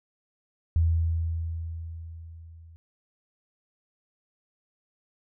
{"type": "tone with level ramp", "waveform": "sine", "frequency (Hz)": 82.41, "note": "E2", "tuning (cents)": 0, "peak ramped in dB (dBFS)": [-18, -47], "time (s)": [0.76, 2.76], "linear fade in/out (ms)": 0, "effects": []}